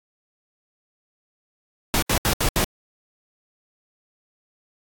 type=noise bursts; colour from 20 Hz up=pink; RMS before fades=-20 dBFS; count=5; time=1.94-2.643 s; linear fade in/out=0 ms; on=83 ms; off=72 ms; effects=AAC 64 kbps